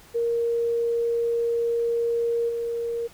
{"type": "tone with level steps", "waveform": "sine", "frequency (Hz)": 467.4, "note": "A#4", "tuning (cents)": 5, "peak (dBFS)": [-21, -25], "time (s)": [0.14, 3.08], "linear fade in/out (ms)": 20, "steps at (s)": 2.48, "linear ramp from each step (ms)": 20, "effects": ["pink hiss -51 dBFS RMS until 3.13 s"]}